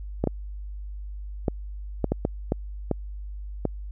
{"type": "clicks", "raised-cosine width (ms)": 2, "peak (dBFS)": -9, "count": 9, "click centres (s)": [0.24, 0.273, 1.482, 2.043, 2.12, 2.251, 2.521, 2.913, 3.653], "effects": ["added 50 Hz sine -33 dBFS peak until 3.91 s"]}